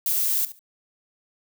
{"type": "noise with echo", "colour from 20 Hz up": "violet", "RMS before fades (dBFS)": -23, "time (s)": [0.06, 0.45], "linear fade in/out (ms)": 2, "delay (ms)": 71, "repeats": 2, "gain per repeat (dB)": -15, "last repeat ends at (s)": 0.592, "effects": []}